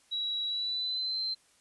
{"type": "tone with pitch glide", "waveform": "sine", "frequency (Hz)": [3890, 4109], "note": ["B7", "C8"], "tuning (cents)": [-27, -32], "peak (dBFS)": -30, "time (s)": [0.11, 1.35], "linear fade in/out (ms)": 20, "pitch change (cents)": 95, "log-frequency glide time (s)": [0.45, 1.2], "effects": ["white hiss -65 dBFS RMS until 1.6 s", "resampled to 24000 Hz"]}